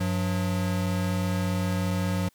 square tone pair together, 96.2 / 181.39 Hz, G2 / F#3, -32 / -34 cents, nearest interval major seventh, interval 1098 cents, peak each -28 dBFS, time 0-2.29 s, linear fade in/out 10 ms, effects white hiss -65 dBFS RMS until 2.34 s

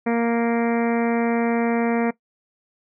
harmonic tone, 233.1 Hz, A#3, in tune, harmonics 1 / 2 / 3 / 4 / 5 / 6 / 7 / 8 / 9 / 10, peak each -20 / -23 / -28 / -32 / -37 / -37 / -39 / -36 / -37 / -38 dBFS, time 0.06-2.11 s, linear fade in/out 10 ms, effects noise-tail reverb RT60 0.1 s tail -19 dB re dry

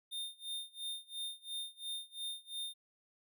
square tone with tremolo, 3634 Hz, A#7, 45 cents flat, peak -38 dBFS, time 0.11-2.74 s, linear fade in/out 20 ms, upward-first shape sine, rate 2.9 Hz, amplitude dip 95%, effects none

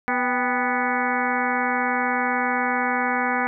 harmonic tone with a mistuned harmonic, 246.9 Hz, B3, in tune, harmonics 1 / 2 / 3 / 4 / 5 / 6 / 7 / 8 / 9, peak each -28 / -31 / -26 / -29 / -30 / -28 / -30 / -31 / -31 dBFS, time 0.08-3.47 s, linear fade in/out 0 ms, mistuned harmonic 3, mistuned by +81 cents, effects none

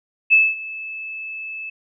sine tone with ADSR envelope, 2615 Hz, E7, 15 cents flat, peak -8 dBFS, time 0.3-1.7 s, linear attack 29 ms, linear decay 220 ms, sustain -20 dB, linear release 8 ms, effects none

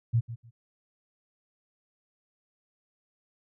sine tone with echo, 116.4 Hz, A#2, 2 cents flat, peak -20 dBFS, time 0.13-0.21 s, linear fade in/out 20 ms, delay 150 ms, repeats 2, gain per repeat -14 dB, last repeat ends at 0.51 s, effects none

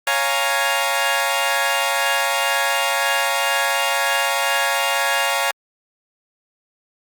15% pulse chord, Bb minor seventh, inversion first, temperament equal, 554.4 / 698.5 / 830.6 / 932.3 Hz, Db5 / F5 / Ab5 / Bb5, 0 / 0 / 0 / 0 cents, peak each -17 dBFS, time 0.07-5.51 s, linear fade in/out 2 ms, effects Opus 48 kbps

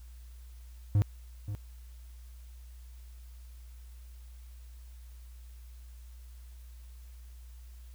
triangle tone with echo, 102.5 Hz, G#2, 22 cents flat, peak -19 dBFS, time 0.95-1.02 s, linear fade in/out 0 ms, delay 530 ms, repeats 1, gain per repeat -12 dB, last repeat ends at 1.55 s, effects added 60 Hz sine -46 dBFS peak until 7.94 s + white hiss -64 dBFS RMS until 7.94 s

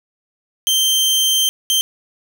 sawtooth tone bursts at uneven times, 3136 Hz, G7, in tune, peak -10 dBFS, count 2, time 0.67-1.49 / 1.7-1.81 s, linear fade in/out 0 ms, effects none

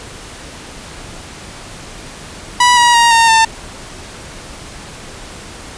sawtooth tone with pitch steps, 980 / 958.7 / 937.9 / 917.5 / 897.6 Hz, B5 / A#5 / A#5 / A#5 / A5, -14 / +48 / +10 / -28 / +34 cents, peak -3 dBFS, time 2.6-3.45 s, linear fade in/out 5 ms, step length 170 ms, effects pink hiss -32 dBFS RMS until 5.77 s + resampled to 22050 Hz

